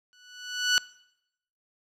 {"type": "tone with exponential growth", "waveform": "15% pulse", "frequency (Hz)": 1480, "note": "F#6", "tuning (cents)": 0, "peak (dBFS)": -11, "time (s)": [0.13, 0.78], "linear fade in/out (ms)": 0, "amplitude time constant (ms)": 140, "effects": ["noise-tail reverb RT60 0.8 s tail -22 dB re dry", "low-pass 8000 Hz 12 dB/octave"]}